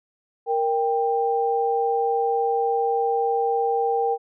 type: tone pair together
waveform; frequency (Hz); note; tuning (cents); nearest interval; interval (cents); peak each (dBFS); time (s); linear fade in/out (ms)
sine; 466.2 / 789.7; A#4 / G5; 0 / +13; major sixth; 913; -22; 0.46-4.18; 50
effects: none